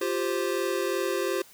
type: chord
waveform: square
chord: F suspended second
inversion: none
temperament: equal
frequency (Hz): 349.2 / 392 / 523.3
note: F4 / G4 / C5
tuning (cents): 0 / 0 / 0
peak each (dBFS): -31 / -30 / -32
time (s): 0.01-1.42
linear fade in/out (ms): 5
effects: white hiss -53 dBFS RMS until 1.53 s